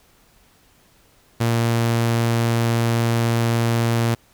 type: tone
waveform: sawtooth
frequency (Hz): 116.3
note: A#2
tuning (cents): -4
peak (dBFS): -13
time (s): 1.4-4.15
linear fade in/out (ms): 10
effects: pink hiss -56 dBFS RMS until 4.33 s